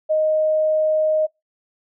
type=tone; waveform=sine; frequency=622 Hz; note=D#5; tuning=1 cent flat; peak=-15 dBFS; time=0.09-1.27 s; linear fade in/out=20 ms; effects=noise-tail reverb RT60 0.2 s tail -25 dB re dry